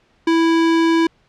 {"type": "tone", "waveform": "square", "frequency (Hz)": 329.6, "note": "E4", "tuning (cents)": 0, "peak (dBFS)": -13, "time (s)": [0.27, 1.07], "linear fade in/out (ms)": 5, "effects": ["pink hiss -58 dBFS RMS until 1.28 s", "low-pass 4000 Hz 12 dB/octave"]}